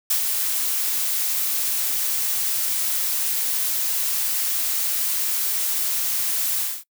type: noise with ADSR envelope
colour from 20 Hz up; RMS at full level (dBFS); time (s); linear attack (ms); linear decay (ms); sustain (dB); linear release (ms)
blue; -19; 0.1-6.84; 8; 84; -4; 230
effects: noise-tail reverb RT60 0.1 s tail -22 dB re dry